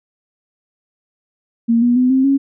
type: tone with pitch steps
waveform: sine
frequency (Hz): 231.6 / 241.7 / 252.3 / 263.3 / 274.8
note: A#3 / B3 / B3 / C4 / C#4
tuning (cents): -11 / -37 / +37 / +11 / -15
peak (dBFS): -10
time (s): 1.68-2.38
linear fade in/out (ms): 20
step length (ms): 140
effects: none